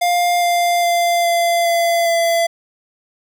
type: tone with pitch steps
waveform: square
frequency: 703 / 697.3 / 691.7 / 686.2 / 680.6 / 675.1 Hz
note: F5 / F5 / F5 / F5 / F5 / E5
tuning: +11 / -3 / -17 / -31 / -45 / +41 cents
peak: -14 dBFS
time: 0.01-2.47 s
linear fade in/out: 10 ms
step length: 410 ms
effects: none